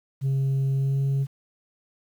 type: tone with pitch glide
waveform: sine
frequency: 135.5 to 137.15 Hz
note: C#3 to C#3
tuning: -39 to -18 cents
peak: -18 dBFS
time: 0.21-1.27 s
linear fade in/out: 50 ms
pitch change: +21 cents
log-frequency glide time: 0.75-0.99 s
effects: tanh soft clip ceiling -20 dBFS + 9-bit